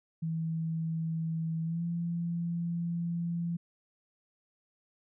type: tone with pitch glide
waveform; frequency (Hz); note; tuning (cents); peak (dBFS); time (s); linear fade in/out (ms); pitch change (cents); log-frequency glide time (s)
sine; 162.4 to 170.28; E3 to F3; -26 to -44; -30; 0.22-3.57; 10; +82; 1.64-1.83
effects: none